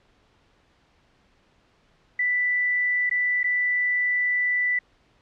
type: tone with dropouts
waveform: sine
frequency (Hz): 1979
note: B6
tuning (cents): +3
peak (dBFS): -20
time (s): 2.19-4.79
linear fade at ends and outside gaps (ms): 5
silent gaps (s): 3.096-3.111 / 3.432-3.441
effects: pink hiss -62 dBFS RMS until 5.21 s + low-pass 4000 Hz 12 dB/octave

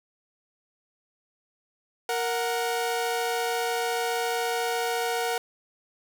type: tone pair together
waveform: sawtooth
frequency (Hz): 466.2 / 736.4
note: A#4 / F#5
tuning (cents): 0 / -8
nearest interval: minor sixth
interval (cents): 792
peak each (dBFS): -24 / -25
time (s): 2.09-5.38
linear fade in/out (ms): 2
effects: none

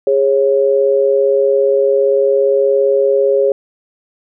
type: tone pair together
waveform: sine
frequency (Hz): 410.5 / 548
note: G#4 / C#5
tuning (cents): -20 / -20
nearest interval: perfect fourth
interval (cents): 500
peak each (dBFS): -12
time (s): 0.07-3.52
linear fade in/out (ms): 2
effects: none

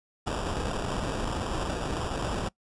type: noise with sample-and-hold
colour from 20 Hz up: pink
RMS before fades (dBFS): -31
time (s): 0.26-2.49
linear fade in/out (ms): 10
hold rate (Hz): 2100
effects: noise-tail reverb RT60 0.1 s tail -22 dB re dry + resampled to 22050 Hz

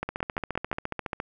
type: two click trains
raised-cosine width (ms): 0.5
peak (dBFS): -14 / -15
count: 5 / 17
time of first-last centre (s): 0.03-0.729 / 0.09-1.201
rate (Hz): 5.72 / 14.4
effects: none

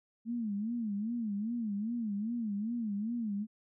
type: tone with vibrato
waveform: sine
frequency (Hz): 219.3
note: A3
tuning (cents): -6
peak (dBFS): -32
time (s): 0.25-3.47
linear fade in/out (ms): 50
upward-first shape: sine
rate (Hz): 2.5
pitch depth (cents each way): 160
effects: none

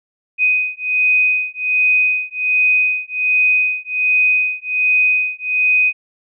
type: beating tone pair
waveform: sine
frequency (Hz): 2500 / 2501.3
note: D#7 / D#7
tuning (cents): +8 / +9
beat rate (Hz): 1.3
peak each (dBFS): -16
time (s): 0.38-5.93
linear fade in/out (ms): 50
effects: none

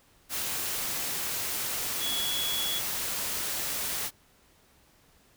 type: tone in noise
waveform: sine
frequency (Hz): 3366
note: G#7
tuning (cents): +23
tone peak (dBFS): -30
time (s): 1.99-2.82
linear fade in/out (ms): 50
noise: white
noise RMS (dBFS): -32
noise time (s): 0.29-4.11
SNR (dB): -1
effects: pink hiss -62 dBFS RMS until 5.36 s

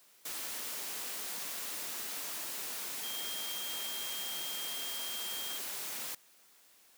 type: tone in noise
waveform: sine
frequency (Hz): 3208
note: G7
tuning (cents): +39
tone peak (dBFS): -41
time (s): 3.03-5.58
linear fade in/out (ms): 5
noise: white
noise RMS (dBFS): -40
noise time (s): 0.25-6.15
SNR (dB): -4
effects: white hiss -63 dBFS RMS until 6.97 s + high-pass 200 Hz 12 dB/octave

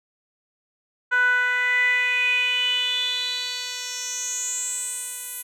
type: tone with band-pass filter sweep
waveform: 10% pulse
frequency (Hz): 496.1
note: B4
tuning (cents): +8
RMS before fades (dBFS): -24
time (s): 1.11-5.43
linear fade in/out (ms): 20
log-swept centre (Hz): 1400 to 11000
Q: 6.4
effects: none

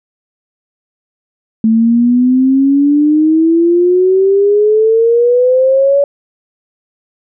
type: exponential sweep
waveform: sine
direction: up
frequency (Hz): 220 to 570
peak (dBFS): -6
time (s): 1.64-6.04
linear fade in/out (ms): 2
effects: none

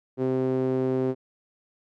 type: tone with band-pass filter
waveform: sawtooth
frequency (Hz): 130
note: C3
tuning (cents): -11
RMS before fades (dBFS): -25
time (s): 0.17-1.15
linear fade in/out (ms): 50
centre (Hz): 360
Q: 2.7
effects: none

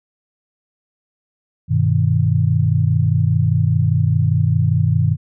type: chord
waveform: sine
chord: G augmented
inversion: none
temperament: equal with one note detuned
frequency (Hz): 98 / 122.97 / 155.56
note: G2 / B2 / D#3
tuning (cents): 0 / -7 / 0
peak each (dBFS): -17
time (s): 1.68-5.17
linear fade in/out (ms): 50
effects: none

